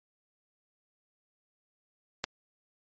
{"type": "click", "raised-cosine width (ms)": 0.2, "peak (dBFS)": -12, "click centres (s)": 2.241, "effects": ["MP3 32 kbps"]}